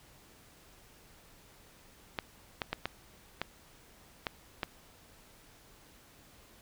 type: clicks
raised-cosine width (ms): 0.3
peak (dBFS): -16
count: 7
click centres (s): 2.188 / 2.618 / 2.73 / 2.856 / 3.416 / 4.268 / 4.632
effects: pink hiss -59 dBFS RMS until 6.61 s